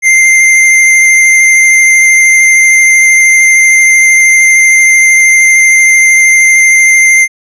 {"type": "tone with vibrato", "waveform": "square", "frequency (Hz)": 2093, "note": "C7", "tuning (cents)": 0, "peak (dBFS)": -3, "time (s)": [0.02, 7.28], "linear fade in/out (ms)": 50, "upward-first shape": "sine", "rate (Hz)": 13, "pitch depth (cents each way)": 10, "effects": ["resampled to 24000 Hz"]}